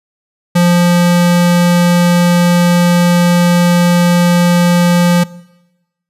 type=tone; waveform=square; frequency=174.9 Hz; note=F3; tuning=3 cents sharp; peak=-7 dBFS; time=0.55-5.24 s; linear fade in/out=10 ms; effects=noise-tail reverb RT60 1.0 s tail -21 dB re dry + resampled to 32000 Hz